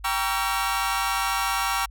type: chord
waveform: sawtooth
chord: G diminished seventh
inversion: none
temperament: just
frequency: 784 / 940.8 / 1128.9 / 1354.7 Hz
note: G5 / Bb5 / Db6 / Fb6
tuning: 0 / +16 / +31 / +47 cents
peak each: -25 dBFS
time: 0.04-1.86 s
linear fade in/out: 10 ms
effects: added 50 Hz sine -40 dBFS peak until 1.9 s